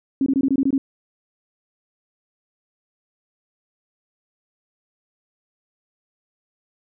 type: tone bursts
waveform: sine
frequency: 270.9 Hz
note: C#4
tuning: 40 cents flat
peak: -15 dBFS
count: 8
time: 0.21-0.78 s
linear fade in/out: 2 ms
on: 52 ms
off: 22 ms
effects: none